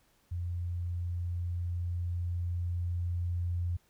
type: tone with level ramp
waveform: sine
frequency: 87.31 Hz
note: F2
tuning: in tune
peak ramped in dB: -32 to -29 dBFS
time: 0.31-3.77 s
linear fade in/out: 10 ms
effects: pink hiss -69 dBFS RMS until 3.89 s